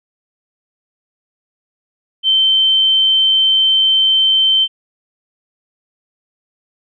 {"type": "tone", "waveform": "sine", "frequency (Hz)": 3102, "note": "G7", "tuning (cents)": -19, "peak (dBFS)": -9, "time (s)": [2.23, 4.68], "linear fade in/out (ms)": 50, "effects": []}